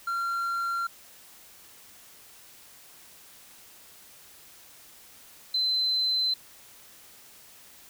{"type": "tone pair in turn", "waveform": ["triangle", "sine"], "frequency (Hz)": [1376, 4060], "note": ["F6", "B7"], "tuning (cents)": [-26, 47], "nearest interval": "octave + perfect fifth", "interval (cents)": 1873, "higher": "second", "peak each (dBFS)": [-25, -23], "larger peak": "second", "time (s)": [[0.07, 0.87], [5.54, 6.34]], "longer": "neither", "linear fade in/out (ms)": 5, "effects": ["white hiss -52 dBFS RMS until 7.89 s"]}